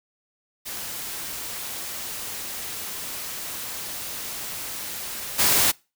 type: noise with level steps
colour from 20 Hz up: white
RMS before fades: -33 / -19 dBFS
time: 0.65-5.72 s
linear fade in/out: 20 ms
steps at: 5.38 s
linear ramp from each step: 20 ms
effects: noise-tail reverb RT60 0.3 s tail -25 dB re dry